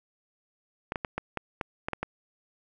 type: clicks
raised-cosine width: 0.5 ms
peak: -15 dBFS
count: 9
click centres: 0.921 / 0.958 / 1.048 / 1.18 / 1.373 / 1.612 / 1.885 / 1.933 / 2.03 s
effects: none